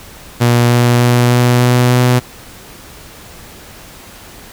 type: tone with pitch steps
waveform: sawtooth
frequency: 120 / 120.83 / 121.68 / 122.52 / 123.37 / 124.23 Hz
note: B2 / B2 / B2 / B2 / B2 / B2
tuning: -49 / -37 / -25 / -13 / -1 / +11 cents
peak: -4 dBFS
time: 0.4-2.2 s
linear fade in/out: 20 ms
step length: 300 ms
effects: pink hiss -36 dBFS RMS until 4.52 s